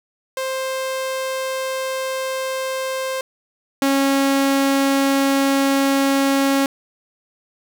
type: tone pair in turn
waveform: sawtooth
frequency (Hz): 525 / 274.3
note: C5 / C#4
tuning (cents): +6 / -18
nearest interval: major seventh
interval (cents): 1124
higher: first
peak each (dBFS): -18 / -11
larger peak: second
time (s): 0.37-3.21 / 3.82-6.66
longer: neither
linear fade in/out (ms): 2
effects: none